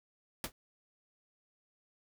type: noise with exponential decay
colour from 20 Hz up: pink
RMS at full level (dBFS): -31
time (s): 0.44-0.52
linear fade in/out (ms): 1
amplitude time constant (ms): 17
effects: none